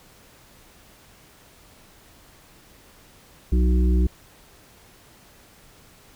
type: harmonic tone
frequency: 61.74 Hz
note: B1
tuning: in tune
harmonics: 1 / 3 / 5 / 6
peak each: -16 / -26 / -30 / -32 dBFS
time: 3.52-4.07 s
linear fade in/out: 5 ms
effects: pink hiss -52 dBFS RMS until 6.15 s